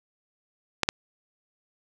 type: clicks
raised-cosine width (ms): 0.2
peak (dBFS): -4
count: 2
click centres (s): 0.833 / 0.889
effects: none